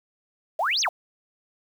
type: exponential two-way sweep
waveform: sine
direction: up then down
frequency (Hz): 590 to 6580 to 590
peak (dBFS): -21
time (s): 0.59-0.89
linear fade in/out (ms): 5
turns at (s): 0.81
effects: 8-bit